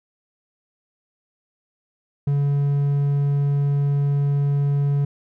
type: tone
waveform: triangle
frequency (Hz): 142.1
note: C#3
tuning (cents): +43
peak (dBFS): -15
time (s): 2.27-5.05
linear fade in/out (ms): 5
effects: none